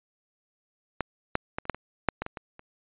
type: clicks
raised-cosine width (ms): 0.5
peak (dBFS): -11 / -8 / -15 / -29 / -8 / -24 / -6 / -15 / -19 / -21 / -30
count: 11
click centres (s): 1.007 / 1.354 / 1.585 / 1.654 / 1.697 / 1.746 / 2.087 / 2.22 / 2.264 / 2.372 / 2.594
effects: resampled to 8000 Hz